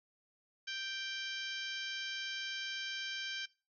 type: harmonic tone with a mistuned harmonic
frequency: 784 Hz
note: G5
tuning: in tune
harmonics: 2 / 3 / 4 / 5 / 6 / 7 / 8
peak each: -43 / -47 / -43 / -49 / -49 / -50 / -54 dBFS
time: 0.67-3.46 s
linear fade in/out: 10 ms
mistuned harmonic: 7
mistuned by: -33 cents
effects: noise-tail reverb RT60 0.3 s tail -20 dB re dry

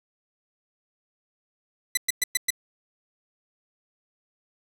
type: tone bursts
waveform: 10% pulse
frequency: 2000 Hz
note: B6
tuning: 21 cents sharp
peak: -11 dBFS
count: 5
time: 1.95-2.505 s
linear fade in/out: 5 ms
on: 23 ms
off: 110 ms
effects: 7-bit

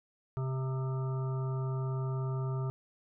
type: harmonic tone with a mistuned harmonic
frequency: 131.3 Hz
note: C3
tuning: 6 cents sharp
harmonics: 1 / 3 / 5 / 7 / 9 / 10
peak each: -31 / -42 / -48 / -49 / -48 / -52 dBFS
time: 0.37-2.7 s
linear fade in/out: 0 ms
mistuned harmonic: 9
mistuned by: +22 cents
effects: none

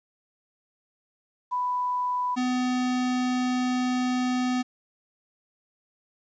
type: tone pair in turn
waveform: sine / square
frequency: 992 / 251.3 Hz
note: B5 / B3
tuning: +7 / +30 cents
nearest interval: 2 octaves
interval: 2377 cents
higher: first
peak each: -24 dBFS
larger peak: neither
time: 1.51-2.36 / 2.36-4.63 s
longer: second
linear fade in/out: 20 ms
effects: resampled to 16000 Hz + 10-bit

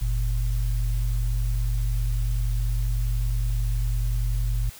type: tone pair together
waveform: sine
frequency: 45.69 / 116 Hz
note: F#1 / A#2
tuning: -21 / -8 cents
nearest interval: octave + major third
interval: 1613 cents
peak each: -22 / -28 dBFS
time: 0.01-4.7 s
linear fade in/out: 10 ms
effects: white hiss -45 dBFS RMS until 4.79 s

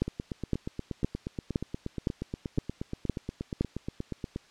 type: two click trains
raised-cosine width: 3 ms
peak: -20 / -13 dBFS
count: 37 / 8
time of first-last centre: 0.08-4.361 / 0.02-3.61 s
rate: 8.41 / 1.95 Hz
effects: white hiss -58 dBFS RMS until 4.5 s + low-pass 5000 Hz 12 dB/octave

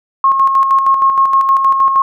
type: tone with tremolo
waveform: sine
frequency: 1081 Hz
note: C#6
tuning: 44 cents flat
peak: -6 dBFS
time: 0.24-2.02 s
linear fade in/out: 2 ms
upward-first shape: square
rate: 6.4 Hz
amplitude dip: 45%
effects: none

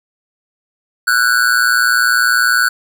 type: tone with amplitude modulation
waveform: square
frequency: 1480 Hz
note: F#6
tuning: in tune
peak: -7 dBFS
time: 1.07-2.69 s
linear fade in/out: 10 ms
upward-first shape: sine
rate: 120 Hz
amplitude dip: 90%
effects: none

